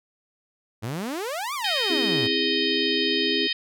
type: exponential two-way sweep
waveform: sawtooth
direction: up then down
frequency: 101.9 to 1221 to 101.9 Hz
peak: -24 dBFS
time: 0.82-2.28 s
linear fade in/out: 20 ms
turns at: 1.54 s
type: harmonic tone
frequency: 622.3 Hz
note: D#5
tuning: in tune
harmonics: 3 / 4 / 5 / 6 / 7 / 8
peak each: -31 / -32 / -27 / -29 / -33 / -32 dBFS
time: 1.64-3.53 s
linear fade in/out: 5 ms
type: chord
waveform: sine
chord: C augmented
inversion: none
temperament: just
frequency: 261.6 / 327 / 408.8 Hz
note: C4 / E4 / G#4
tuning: 0 / -14 / -27 cents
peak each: -30 / -29 / -27 dBFS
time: 1.89-3.48 s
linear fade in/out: 20 ms
effects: none